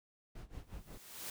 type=noise with tremolo; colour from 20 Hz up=brown; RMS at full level=-46 dBFS; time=0.35-0.98 s; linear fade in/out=5 ms; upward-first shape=sine; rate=5.6 Hz; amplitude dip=90%
type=noise with exponential growth; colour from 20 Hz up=white; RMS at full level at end=-42 dBFS; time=0.56-1.3 s; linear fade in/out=2 ms; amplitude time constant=160 ms
effects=none